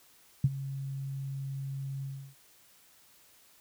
sine tone with ADSR envelope, 136.4 Hz, C#3, 28 cents flat, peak -18 dBFS, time 0.44-2.35 s, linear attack 4 ms, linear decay 40 ms, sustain -16 dB, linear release 320 ms, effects white hiss -61 dBFS RMS until 3.6 s

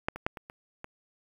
clicks, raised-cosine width 0.5 ms, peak -12 / -24 / -12 / -25 / -28 / -24 dBFS, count 6, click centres 0.085 / 0.16 / 0.265 / 0.372 / 0.499 / 0.844 s, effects 8-bit

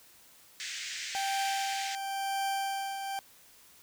pink band-pass noise, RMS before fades -39 dBFS, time 0.6-1.95 s, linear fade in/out 0 ms, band 1700 to 7800 Hz, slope 48 dB/octave
40% pulse tone with tremolo, 784 Hz, G5, in tune, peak -28 dBFS, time 1.15-3.19 s, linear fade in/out 0 ms, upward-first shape triangle, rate 0.95 Hz, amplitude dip 55%
effects white hiss -58 dBFS RMS until 3.82 s

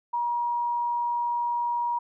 sine tone, 954 Hz, A#5, 40 cents sharp, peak -24 dBFS, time 0.13-1.99 s, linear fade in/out 10 ms, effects none

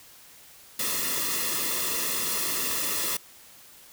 white noise with comb filter, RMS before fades -28 dBFS, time 0.79-3.17 s, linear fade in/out 5 ms, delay 1.3 ms, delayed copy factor -0.75, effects white hiss -51 dBFS RMS until 3.92 s

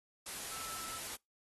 sine tone in noise, 1318.5 Hz, E6, in tune, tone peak -48 dBFS, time 0.51-0.99 s, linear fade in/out 5 ms, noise white, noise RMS -43 dBFS, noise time 0.26-1.16 s, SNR -8 dB, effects noise-tail reverb RT60 0.2 s tail -26 dB re dry + AAC 32 kbps

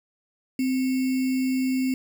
sine tone with sample-and-hold, 259.8 Hz, C4, 12 cents flat, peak -21 dBFS, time 0.59-1.94 s, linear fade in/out 2 ms, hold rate 2450 Hz, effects none

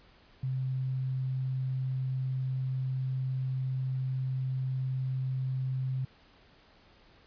sine tone, 130.6 Hz, C3, 3 cents flat, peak -29 dBFS, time 0.43-6.05 s, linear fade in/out 5 ms, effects pink hiss -60 dBFS RMS until 7.26 s + resampled to 11025 Hz

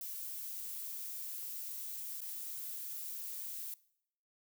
violet noise with dropouts, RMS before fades -43 dBFS, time 0.01-3.74 s, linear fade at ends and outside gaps 1 ms, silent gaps 2.206-2.216 s, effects noise-tail reverb RT60 0.7 s tail -21 dB re dry

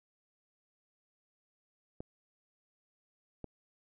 clicks, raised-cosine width 2 ms, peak -28 dBFS, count 2, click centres 2.005 / 3.443 s, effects none

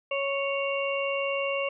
harmonic tone, 554.4 Hz, C#5, in tune, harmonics 1 / 2 / 4 / 5, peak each -28 / -35 / -36 / -32 dBFS, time 0.11-1.69 s, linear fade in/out 5 ms, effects none

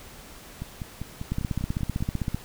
two click trains, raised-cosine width 5 ms, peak -20 / -14 dBFS, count 8 / 17, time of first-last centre 0.62-2.006 / 1.32-2.346 s, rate 5.05 / 15.6 Hz, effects pink hiss -46 dBFS RMS until 2.44 s

